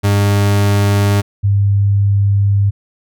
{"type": "tone pair in turn", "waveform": ["40% pulse", "sine"], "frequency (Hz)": [101.2, 100.27], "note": ["G#2", "G2"], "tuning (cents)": [-44, 40], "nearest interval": "unison", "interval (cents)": 16, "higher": "first", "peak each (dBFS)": -9, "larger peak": "neither", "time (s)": [[0.03, 1.22], [1.43, 2.71]], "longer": "second", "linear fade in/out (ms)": 20, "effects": []}